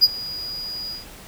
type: tone with ADSR envelope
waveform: triangle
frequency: 4893 Hz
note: D#8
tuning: 30 cents flat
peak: -6 dBFS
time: 0.01-1.06 s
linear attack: 27 ms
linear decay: 35 ms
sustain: -21 dB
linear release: 150 ms
effects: pink hiss -42 dBFS RMS until 1.27 s